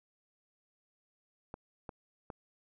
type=clicks; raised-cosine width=1 ms; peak=-28 dBFS; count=3; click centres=1.541 / 1.892 / 2.302 s; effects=none